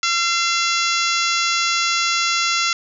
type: harmonic tone with a mistuned harmonic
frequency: 680 Hz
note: F5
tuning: 46 cents flat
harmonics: 2 / 3 / 4 / 5 / 6 / 7 / 8 / 9 / 10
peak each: -22 / -24 / -25 / -26 / -27 / -27 / -28 / -29 / -29 dBFS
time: 0.03-2.73 s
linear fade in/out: 2 ms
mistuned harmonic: 3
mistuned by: +28 cents
effects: none